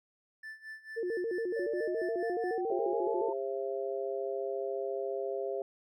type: tone with tremolo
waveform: triangle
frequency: 1760 Hz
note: A6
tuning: in tune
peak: -39 dBFS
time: 0.43-2.61 s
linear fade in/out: 5 ms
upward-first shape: sine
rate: 4.5 Hz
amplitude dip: 85%
type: tone with vibrato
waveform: sine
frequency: 405.5 Hz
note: G#4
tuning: 41 cents flat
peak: -31 dBFS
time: 0.96-3.31 s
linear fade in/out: 20 ms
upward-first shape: square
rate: 7.1 Hz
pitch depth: 210 cents each way
type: linear sweep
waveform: sine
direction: up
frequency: 554.4 to 899 Hz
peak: -37 dBFS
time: 1.56-3.33 s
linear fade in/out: 5 ms
type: harmonic tone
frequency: 134.3 Hz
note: C3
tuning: 46 cents sharp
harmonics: 3 / 4 / 5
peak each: -35 / -37 / -39 dBFS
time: 2.7-5.62 s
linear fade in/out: 2 ms
effects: none